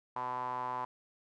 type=tone with band-pass filter; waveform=sawtooth; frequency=125.5 Hz; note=B2; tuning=28 cents sharp; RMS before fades=-37 dBFS; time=0.16-0.85 s; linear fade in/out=2 ms; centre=960 Hz; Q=9.1; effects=none